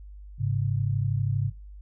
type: tone pair together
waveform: sine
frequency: 103.83 / 136.36 Hz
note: G#2 / C#3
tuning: 0 / -28 cents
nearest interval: perfect fourth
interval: 472 cents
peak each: -26 dBFS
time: 0.38-1.52 s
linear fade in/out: 50 ms
effects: noise-tail reverb RT60 0.2 s tail -17 dB re dry + added 50 Hz sine -41 dBFS peak until 1.81 s